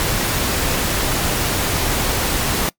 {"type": "noise", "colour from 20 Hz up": "pink", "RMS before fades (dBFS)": -19, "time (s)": [0, 2.69], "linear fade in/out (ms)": 0, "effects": ["noise-tail reverb RT60 0.1 s tail -23 dB re dry", "MP3 96 kbps"]}